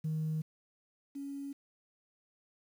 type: tone pair in turn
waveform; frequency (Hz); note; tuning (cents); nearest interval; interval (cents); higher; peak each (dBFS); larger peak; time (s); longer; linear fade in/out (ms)
sine; 156.7 / 279.2; D#3 / C#4; +13 / +13; minor seventh; 1000; second; -30 / -38; first; 0.04-0.42 / 1.15-1.53; neither; 10
effects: tanh soft clip ceiling -28 dBFS + 10-bit